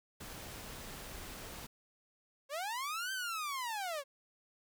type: noise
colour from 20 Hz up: pink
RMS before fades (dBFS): -47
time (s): 0.2-1.67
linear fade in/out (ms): 10
type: linear two-way sweep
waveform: sawtooth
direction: up then down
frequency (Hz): 530 to 1572 to 530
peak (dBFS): -33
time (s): 2.49-4.04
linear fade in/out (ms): 50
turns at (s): 3.12
effects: none